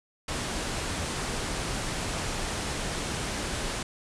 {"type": "low-pass noise", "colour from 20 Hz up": "pink", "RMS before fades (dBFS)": -32, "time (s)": [0.28, 3.83], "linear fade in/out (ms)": 5, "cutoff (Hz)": 10000, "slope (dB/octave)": 48, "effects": []}